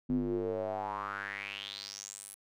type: tone with band-pass filter sweep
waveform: square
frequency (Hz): 50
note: G1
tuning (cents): +35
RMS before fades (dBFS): -37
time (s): 0.09-2.35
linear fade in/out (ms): 5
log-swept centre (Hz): 230 to 11000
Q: 5.9
effects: none